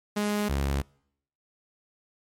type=tone pair in turn; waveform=sawtooth; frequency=207.7 / 69.31 Hz; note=G#3 / C#2; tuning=0 / 0 cents; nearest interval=octave + perfect fifth; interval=1900 cents; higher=first; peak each=-21 dBFS; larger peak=neither; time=0.16-0.49 / 0.49-0.82 s; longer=neither; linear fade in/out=10 ms; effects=noise-tail reverb RT60 0.7 s tail -25 dB re dry + MP3 64 kbps